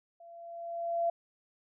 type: tone with level ramp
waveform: sine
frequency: 680 Hz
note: F5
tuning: 46 cents flat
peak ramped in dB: -50 to -25 dBFS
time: 0.2-1.1 s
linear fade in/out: 5 ms
effects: none